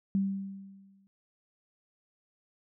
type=tone with exponential decay; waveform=sine; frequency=195.2 Hz; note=G3; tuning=7 cents flat; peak=-23 dBFS; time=0.15-1.07 s; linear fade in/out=0 ms; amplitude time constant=200 ms; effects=none